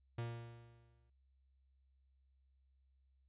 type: tone with exponential decay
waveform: 45% pulse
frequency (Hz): 117.3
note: A#2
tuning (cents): +11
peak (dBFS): -38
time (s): 0.18-1.1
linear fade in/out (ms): 5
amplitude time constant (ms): 200
effects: added 66 Hz sine -70 dBFS peak until 3.28 s + resampled to 8000 Hz